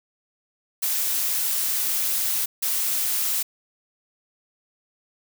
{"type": "noise bursts at uneven times", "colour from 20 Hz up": "blue", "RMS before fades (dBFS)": -24, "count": 2, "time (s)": [[0.82, 2.46], [2.62, 3.43]], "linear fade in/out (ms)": 10, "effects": []}